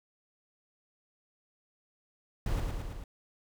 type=noise with echo; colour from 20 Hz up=brown; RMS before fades=-30 dBFS; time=2.46-2.6 s; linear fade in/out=2 ms; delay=110 ms; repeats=4; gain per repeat=-3 dB; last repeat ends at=3.04 s; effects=none